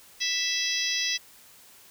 harmonic tone with a mistuned harmonic, 659 Hz, E5, 1 cent flat, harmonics 3 / 4 / 5 / 6 / 7 / 8 / 9, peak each -33 / -33 / -33 / -33 / -33 / -33 / -33 dBFS, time 0.2-1.18 s, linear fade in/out 20 ms, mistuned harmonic 7, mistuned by +78 cents, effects white hiss -53 dBFS RMS until 1.9 s

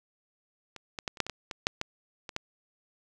clicks, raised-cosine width 0.2 ms, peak -25 / -18 / -14 / -30 / -8 / -20 / -17 / -19 / -7 / -14 / -22 / -14 dBFS, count 12, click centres 0.763 / 0.988 / 1.078 / 1.172 / 1.203 / 1.266 / 1.297 / 1.512 / 1.669 / 1.814 / 2.292 / 2.364 s, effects none

